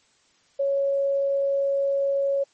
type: tone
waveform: sine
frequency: 554.4 Hz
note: C#5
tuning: in tune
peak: -20 dBFS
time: 0.59-2.44 s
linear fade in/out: 10 ms
effects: white hiss -62 dBFS RMS until 2.53 s + MP3 32 kbps